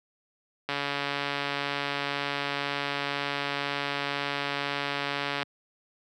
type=click train; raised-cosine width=0.3 ms; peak=-13 dBFS; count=674; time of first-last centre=0.69-5.429 s; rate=142 Hz; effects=high-pass 150 Hz 12 dB/octave